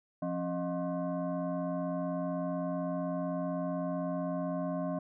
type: tone with frequency modulation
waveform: sine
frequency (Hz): 174.61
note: F3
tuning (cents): 0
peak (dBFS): -31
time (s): 0.22-4.99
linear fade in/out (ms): 5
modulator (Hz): 445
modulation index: 1.4
effects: none